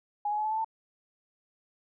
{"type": "tone with pitch steps", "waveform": "sine", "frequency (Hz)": [828, 840, 852.3, 864.7, 877.2, 890], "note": ["G#5", "G#5", "G#5", "A5", "A5", "A5"], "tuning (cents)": [-5, 19, 45, -30, -6, 20], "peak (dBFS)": -27, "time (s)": [0.25, 0.646], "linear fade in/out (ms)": 5, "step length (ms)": 66, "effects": []}